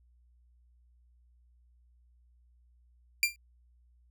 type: tone with exponential decay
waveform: sawtooth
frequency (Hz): 2377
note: D7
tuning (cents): +20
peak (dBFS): -16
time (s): 3.23-3.36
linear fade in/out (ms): 1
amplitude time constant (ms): 28
effects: added 60 Hz sine -61 dBFS peak until 4.1 s